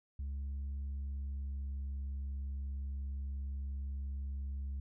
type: tone with pitch glide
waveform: sine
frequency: 69.3 to 68.58 Hz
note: C#2 to C#2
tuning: 0 to -18 cents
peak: -34 dBFS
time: 0.19-4.8 s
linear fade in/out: 5 ms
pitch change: -18 cents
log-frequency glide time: 0.83-1.8 s
effects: tanh soft clip ceiling -36 dBFS